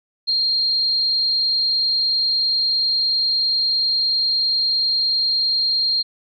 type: tone with amplitude modulation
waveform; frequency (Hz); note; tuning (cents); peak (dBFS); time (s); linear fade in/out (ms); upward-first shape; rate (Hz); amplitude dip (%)
sine; 4210; C8; +10; -15; 0.27-6.03; 20; sine; 237; 25
effects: none